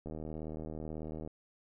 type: click train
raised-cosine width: 2 ms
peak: -29 dBFS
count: 96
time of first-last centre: 0.06-1.275 s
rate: 78.2 Hz
effects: none